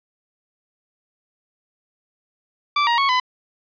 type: tone with pitch steps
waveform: sawtooth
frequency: 1167 / 943 / 1105 / 1007 Hz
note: D6 / A#5 / C#6 / B5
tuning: -11 / +20 / -6 / +33 cents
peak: -12 dBFS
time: 2.76-3.2 s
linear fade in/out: 5 ms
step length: 110 ms
effects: resampled to 11025 Hz + 8-bit